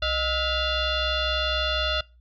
sine tone with frequency modulation, 1428 Hz, F6, 38 cents sharp, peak -22 dBFS, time 0.02-2.01 s, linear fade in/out 5 ms, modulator 682 Hz, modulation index 3.9, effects noise-tail reverb RT60 0.3 s tail -25 dB re dry + added 60 Hz sine -52 dBFS peak until 2.2 s

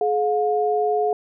sine tone pair together, 424.1 / 714.8 Hz, G#4 / F5, +36 / +40 cents, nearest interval major sixth, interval 904 cents, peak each -20 / -21 dBFS, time 0.01-1.13 s, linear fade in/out 2 ms, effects none

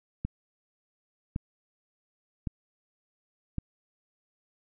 click train, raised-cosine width 5 ms, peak -18 dBFS, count 4, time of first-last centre 0.25-3.583 s, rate 0.9 Hz, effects none

